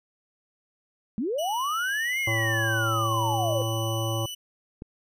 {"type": "linear two-way sweep", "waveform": "sine", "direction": "up then down", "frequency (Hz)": [192.9, 2169, 497.1], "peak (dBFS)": -25, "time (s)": [1.18, 3.62], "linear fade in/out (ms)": 0, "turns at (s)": 2.2}
{"type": "tone with pitch glide", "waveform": "sawtooth", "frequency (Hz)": [2945, 2972], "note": ["F#7", "F#7"], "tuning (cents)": [-9, 7], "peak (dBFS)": -31, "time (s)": [1.38, 4.35], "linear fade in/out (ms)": 10, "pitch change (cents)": 16, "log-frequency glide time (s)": [1.93, 3.14]}
{"type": "harmonic tone", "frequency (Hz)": 112.2, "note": "A2", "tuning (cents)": 34, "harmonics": [1, 3, 5, 7, 9, 10], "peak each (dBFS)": [-27, -34, -33, -38, -39, -39], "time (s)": [2.27, 4.26], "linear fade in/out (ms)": 5}
{"type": "click", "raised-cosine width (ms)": 3, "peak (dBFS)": -24, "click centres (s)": 4.821}
{"effects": []}